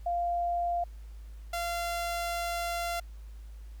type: tone pair in turn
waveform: sine / sawtooth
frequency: 696 / 688.4 Hz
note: F5 / F5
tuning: -6 / -25 cents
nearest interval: unison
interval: 19 cents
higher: first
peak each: -27 dBFS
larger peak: neither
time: 0.06-0.84 / 1.53-3 s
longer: second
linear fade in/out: 5 ms
effects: added 53 Hz sine -42 dBFS peak until 3.8 s + pink hiss -64 dBFS RMS until 3.8 s